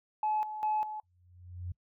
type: tone with tremolo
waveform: sine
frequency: 856 Hz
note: A5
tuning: 48 cents flat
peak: -26 dBFS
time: 0.23-1 s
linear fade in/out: 2 ms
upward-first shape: square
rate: 2.5 Hz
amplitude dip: 70%
type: tone with exponential growth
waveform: sine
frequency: 89.1 Hz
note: F2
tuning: 35 cents sharp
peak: -33 dBFS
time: 1.03-1.72 s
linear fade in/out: 5 ms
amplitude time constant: 150 ms
effects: noise-tail reverb RT60 0.1 s tail -24 dB re dry + tanh soft clip ceiling -23 dBFS